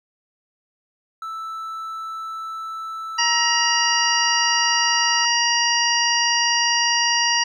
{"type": "tone", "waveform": "triangle", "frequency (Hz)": 1318.5, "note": "E6", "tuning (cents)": 0, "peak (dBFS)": -26, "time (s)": [1.22, 5.25], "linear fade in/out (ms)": 2}
{"type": "harmonic tone", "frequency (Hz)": 945, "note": "A#5", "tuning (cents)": 23, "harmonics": [1, 2, 3, 5, 6], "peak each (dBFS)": [-23, -23, -23, -23, -23], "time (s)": [3.18, 7.44], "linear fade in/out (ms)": 10}
{"effects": []}